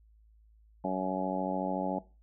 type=harmonic tone; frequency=93.7 Hz; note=F#2; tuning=22 cents sharp; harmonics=2 / 3 / 4 / 5 / 6 / 7 / 8 / 9; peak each=-35 / -36 / -42 / -43 / -37 / -37 / -41 / -37 dBFS; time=0.84-1.99 s; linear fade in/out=5 ms; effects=noise-tail reverb RT60 0.3 s tail -19 dB re dry + added 54 Hz sine -58 dBFS peak until 2.22 s